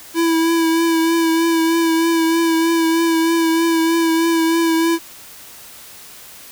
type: tone with vibrato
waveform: square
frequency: 329.6 Hz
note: E4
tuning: in tune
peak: -14 dBFS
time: 0.14-4.99 s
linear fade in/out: 50 ms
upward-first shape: triangle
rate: 3.2 Hz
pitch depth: 28 cents each way
effects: white hiss -39 dBFS RMS until 6.51 s